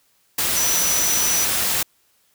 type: tone in noise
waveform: sine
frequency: 5920 Hz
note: F#8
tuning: in tune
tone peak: -20 dBFS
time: 0.56-1.45 s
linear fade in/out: 5 ms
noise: white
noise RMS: -21 dBFS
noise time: 0.38-1.83 s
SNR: -2 dB
effects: white hiss -62 dBFS RMS until 2.34 s